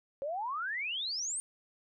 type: exponential sweep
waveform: sine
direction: up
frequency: 535 to 8950 Hz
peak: -33 dBFS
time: 0.22-1.4 s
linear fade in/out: 0 ms
effects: none